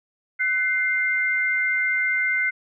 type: tone pair together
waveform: sine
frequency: 1500 / 2095 Hz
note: F#6 / C7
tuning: +23 / +2 cents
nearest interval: tritone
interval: 579 cents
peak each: -24 / -21 dBFS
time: 0.39-2.51 s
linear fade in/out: 20 ms
effects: none